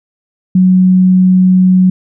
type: tone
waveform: sine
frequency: 184.8 Hz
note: F#3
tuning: 2 cents flat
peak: -4 dBFS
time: 0.55-1.9 s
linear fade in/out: 5 ms
effects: none